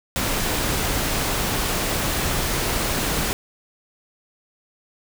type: noise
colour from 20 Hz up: pink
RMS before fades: -23 dBFS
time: 0.16-3.33 s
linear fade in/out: 0 ms
effects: none